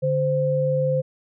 sine tone pair together, 145.74 / 519 Hz, D3 / C5, -13 / -14 cents, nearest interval octave + minor seventh, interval 2199 cents, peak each -23 / -20 dBFS, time 0.02-1.02 s, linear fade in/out 20 ms, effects none

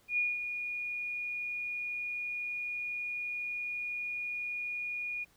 sine tone with ADSR envelope, 2442 Hz, D#7, 33 cents flat, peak -26 dBFS, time 0.08-5.25 s, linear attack 96 ms, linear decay 200 ms, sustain -8 dB, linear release 21 ms, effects pink hiss -66 dBFS RMS until 5.36 s

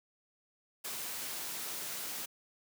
white noise, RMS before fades -40 dBFS, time 0.84-2.26 s, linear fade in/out 10 ms, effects high-pass 150 Hz 12 dB/octave

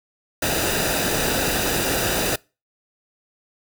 pink noise with comb filter, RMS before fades -22 dBFS, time 0.42-2.36 s, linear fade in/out 5 ms, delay 0.92 ms, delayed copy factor -0.6, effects noise-tail reverb RT60 0.3 s tail -25 dB re dry

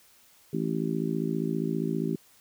harmonic tone, 55 Hz, A1, in tune, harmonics 3 / 4 / 5 / 6 / 7, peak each -31 / -32 / -33 / -34 / -34 dBFS, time 0.53-2.16 s, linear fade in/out 5 ms, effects white hiss -59 dBFS RMS until 2.4 s

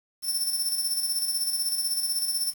10% pulse tone with tremolo, 5370 Hz, E8, 31 cents sharp, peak -18 dBFS, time 0.22-2.54 s, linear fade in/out 50 ms, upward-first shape square, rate 16 Hz, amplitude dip 45%, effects 8-bit

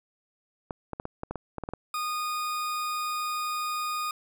clicks, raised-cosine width 1 ms, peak -19 dBFS, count 11, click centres 0.708 / 0.933 / 0.999 / 1.054 / 1.234 / 1.31 / 1.357 / 1.583 / 1.637 / 1.689 / 1.736 s
40% pulse tone, 1231 Hz, D#6, 19 cents flat, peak -28 dBFS, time 1.94-4.11 s, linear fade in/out 2 ms
effects none

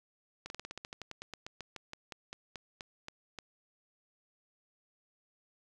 slowing click train, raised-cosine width 0.2 ms, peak -25 dBFS, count 23, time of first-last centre 0.46-3.388 s, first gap 41 ms, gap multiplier 1.1, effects none

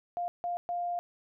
sine tone bursts at uneven times, 701 Hz, F5, 6 cents sharp, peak -30 dBFS, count 3, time 0.17-0.28 / 0.44-0.57 / 0.69-0.99 s, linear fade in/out 0 ms, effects none

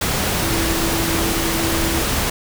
sine tone in noise, 330.5 Hz, E4, 5 cents sharp, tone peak -23 dBFS, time 0.42-2.02 s, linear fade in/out 5 ms, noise pink, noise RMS -20 dBFS, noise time 0.01-2.3 s, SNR -6 dB, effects none

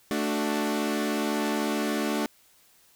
sawtooth chord, D major, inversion second, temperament equal, 220 / 293.7 / 370 Hz, A3 / D4 / F#4, 0 / 0 / 0 cents, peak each -25 / -25 / -29 dBFS, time 0.11-2.26 s, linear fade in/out 0 ms, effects white hiss -60 dBFS RMS until 2.95 s

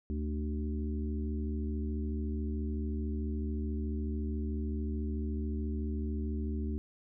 harmonic tone with a mistuned harmonic, 73.8 Hz, D2, 9 cents sharp, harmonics 1 / 3 / 4 / 5, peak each -33 / -38 / -42 / -45 dBFS, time 0.1-6.78 s, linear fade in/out 0 ms, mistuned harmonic 5, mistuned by +50 cents, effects none

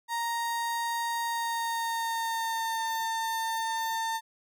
35% pulse tone with pitch glide, 932.3 to 901.1 Hz, A#5 to A5, 0 to +41 cents, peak -27 dBFS, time 0.08-4.21 s, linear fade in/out 50 ms, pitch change -59 cents, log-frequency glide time 1.24-2.85 s, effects none

